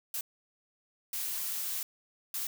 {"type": "noise bursts at uneven times", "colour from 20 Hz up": "blue", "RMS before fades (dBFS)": -35, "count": 3, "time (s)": [[0.14, 0.21], [1.13, 1.83], [2.34, 2.47]], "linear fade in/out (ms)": 2, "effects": []}